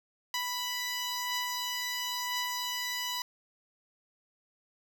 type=beating tone pair; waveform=10% pulse; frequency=987.8 / 988.78 Hz; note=B5 / B5; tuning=0 / +2 cents; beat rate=0.98 Hz; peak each=-24 / -32 dBFS; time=0.34-3.22 s; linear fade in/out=2 ms; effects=none